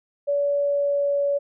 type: tone with pitch glide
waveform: sine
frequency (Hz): 571 to 567.1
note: D5 to C#5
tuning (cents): -49 to +39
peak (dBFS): -19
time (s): 0.27-1.39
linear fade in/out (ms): 20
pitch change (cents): -12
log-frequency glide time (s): 0.58-1.25
effects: none